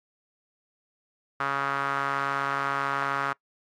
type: tone with band-pass filter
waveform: sawtooth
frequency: 138.8 Hz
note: C#3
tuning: 3 cents sharp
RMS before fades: -28 dBFS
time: 1.4-3.33 s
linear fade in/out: 5 ms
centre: 1300 Hz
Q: 3.5
effects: noise-tail reverb RT60 0.1 s tail -24 dB re dry + AAC 64 kbps